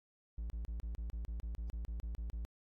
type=tone bursts; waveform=triangle; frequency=56 Hz; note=A1; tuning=31 cents sharp; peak=-36 dBFS; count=14; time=0.38-2.45 s; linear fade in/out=0 ms; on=120 ms; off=30 ms; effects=AAC 64 kbps